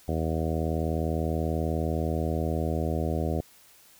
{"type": "harmonic tone", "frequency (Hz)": 80.1, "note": "E2", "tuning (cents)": -49, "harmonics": [1, 2, 3, 4, 5, 6, 7, 8, 9], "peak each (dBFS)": [-29, -32, -34, -35, -36, -37, -37, -38, -39], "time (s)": [0.08, 3.41], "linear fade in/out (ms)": 5, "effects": ["white hiss -56 dBFS RMS until 3.99 s"]}